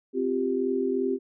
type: chord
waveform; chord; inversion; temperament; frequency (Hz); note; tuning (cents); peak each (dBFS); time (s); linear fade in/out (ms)
sine; C suspended fourth; none; equal with one note detuned; 260.7 / 349.2 / 392; C4 / F4 / G4; -6 / 0 / 0; -28 / -31 / -26; 0.13-1.19; 50
effects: none